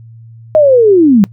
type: linear sweep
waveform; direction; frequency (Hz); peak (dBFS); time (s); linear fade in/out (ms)
sine; down; 633 to 185; -3; 0.55-1.24; 0
effects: noise-tail reverb RT60 0.1 s tail -22 dB re dry + added 114 Hz sine -32 dBFS peak until 1.32 s